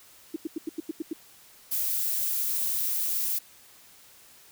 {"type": "tone bursts", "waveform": "sine", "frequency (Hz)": 318.6, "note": "D#4", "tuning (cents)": 41, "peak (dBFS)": -27, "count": 8, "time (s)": [0.34, 1.132], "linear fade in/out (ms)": 5, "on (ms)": 22, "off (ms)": 88}
{"type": "noise", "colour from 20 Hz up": "violet", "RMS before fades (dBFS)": -28, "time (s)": [1.71, 3.39], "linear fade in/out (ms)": 10}
{"effects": ["white hiss -54 dBFS RMS until 4.51 s"]}